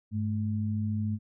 sine tone pair together, 101.7 / 215.3 Hz, G#2 / A3, -36 / -37 cents, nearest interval octave + minor second, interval 1299 cents, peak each -29 / -31 dBFS, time 0.11-1.19 s, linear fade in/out 50 ms, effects none

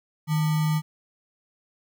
sine tone with sample-and-hold, 155.3 Hz, D#3, 3 cents flat, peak -20 dBFS, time 0.27-0.82 s, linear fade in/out 50 ms, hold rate 1050 Hz, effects none

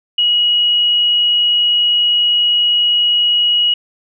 sine tone, 2905 Hz, F#7, 32 cents flat, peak -10 dBFS, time 0.18-3.74 s, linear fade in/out 5 ms, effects none

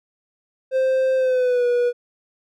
triangle tone with pitch glide, 523.3 to 485.4 Hz, C5 to B4, 0 to -30 cents, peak -14 dBFS, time 0.71-1.93 s, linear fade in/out 50 ms, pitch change -130 cents, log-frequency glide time 1.16-1.66 s, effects none

